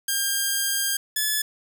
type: tone pair in turn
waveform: 5% pulse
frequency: 1605 / 1723.1 Hz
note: G6 / A6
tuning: +40 / -37 cents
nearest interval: minor second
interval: 123 cents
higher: second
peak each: -11 dBFS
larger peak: neither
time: 0.08-0.97 / 1.16-1.42 s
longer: first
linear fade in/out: 5 ms
effects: none